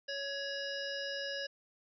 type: harmonic tone with a mistuned harmonic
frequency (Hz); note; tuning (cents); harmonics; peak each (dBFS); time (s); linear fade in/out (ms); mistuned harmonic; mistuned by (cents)
557; C#5; +8; 1 / 3 / 5 / 7 / 9 / 10; -41 / -41 / -45 / -50 / -43 / -50; 0.08-1.47; 10; 5; +56
effects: none